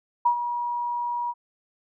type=tone with ADSR envelope; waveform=sine; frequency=960 Hz; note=B5; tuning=49 cents flat; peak=-15 dBFS; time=0.25-1.34 s; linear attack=10 ms; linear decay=89 ms; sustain=-10 dB; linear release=43 ms; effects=none